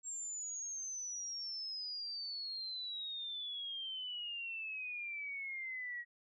sine exponential sweep, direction down, 7540 to 1900 Hz, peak -40 dBFS, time 0.03-6.05 s, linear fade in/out 50 ms, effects none

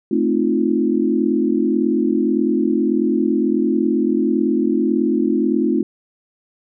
sine chord, F dominant seventh, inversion first, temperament equal, 220 / 261.6 / 311.1 / 349.2 Hz, A3 / C4 / Eb4 / F4, 0 / 0 / 0 / 0 cents, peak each -20 dBFS, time 0.11-5.83 s, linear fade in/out 5 ms, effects none

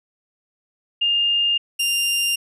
sine / sawtooth tone pair in turn, 2817 / 2793 Hz, F7 / F7, +14 / -1 cents, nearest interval unison, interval 15 cents, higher first, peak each -16 / -15 dBFS, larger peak second, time 1.01-1.58 / 1.79-2.36 s, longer neither, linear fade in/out 10 ms, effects resampled to 32000 Hz

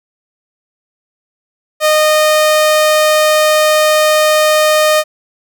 sawtooth tone, 615 Hz, D#5, 20 cents flat, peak -4 dBFS, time 1.8-5.04 s, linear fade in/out 50 ms, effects none

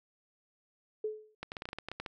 sine tone with exponential decay, 429.9 Hz, A4, 40 cents flat, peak -29 dBFS, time 1.04-1.35 s, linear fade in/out 5 ms, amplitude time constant 66 ms
clicks, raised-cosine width 0.3 ms, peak -23 dBFS, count 12, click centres 1.43 / 1.519 / 1.568 / 1.621 / 1.655 / 1.689 / 1.731 / 1.786 / 1.886 / 1.916 / 2 / 2.062 s
effects none

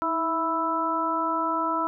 harmonic tone with a mistuned harmonic, 329.6 Hz, E4, in tune, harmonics 1 / 2 / 3 / 4, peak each -31 / -32 / -27 / -27 dBFS, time 0.02-1.87 s, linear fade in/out 0 ms, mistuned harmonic 1, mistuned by -50 cents, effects none

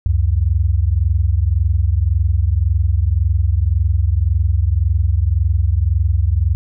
sine tone pair together, 69.16 / 91 Hz, C#2 / F#2, -3 / -28 cents, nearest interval perfect fourth, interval 475 cents, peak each -15 dBFS, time 0.06-6.55 s, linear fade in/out 0 ms, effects none

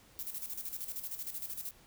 violet noise with tremolo, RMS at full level -39 dBFS, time 0.19-1.71 s, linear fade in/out 0 ms, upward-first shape square, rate 13 Hz, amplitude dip 65%, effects pink hiss -61 dBFS RMS until 1.86 s

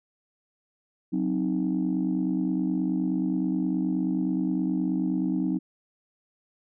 sine chord, C diminished, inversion second, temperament equal, 185 / 261.6 / 311.1 Hz, Gb3 / C4 / Eb4, 0 / 0 / 0 cents, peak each -27 / -27 / -27 dBFS, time 1.12-5.59 s, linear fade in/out 20 ms, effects tanh soft clip ceiling -17 dBFS

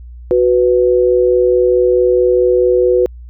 sine tone pair together, 369.3 / 493.9 Hz, F#4 / B4, -3 / 0 cents, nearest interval perfect fourth, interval 503 cents, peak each -11 dBFS, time 0.31-3.06 s, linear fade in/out 0 ms, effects added 60 Hz sine -30 dBFS peak until 3.29 s

